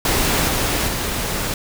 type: noise with level steps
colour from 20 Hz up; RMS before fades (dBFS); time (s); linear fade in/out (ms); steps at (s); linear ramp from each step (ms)
pink; -18 / -20 / -23; 0.05-1.54; 2; 0.47 / 0.87; 20
effects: none